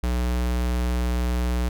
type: tone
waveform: square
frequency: 60.9 Hz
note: B1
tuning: 24 cents flat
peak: -22 dBFS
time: 0.03-1.69 s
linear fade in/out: 5 ms
effects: none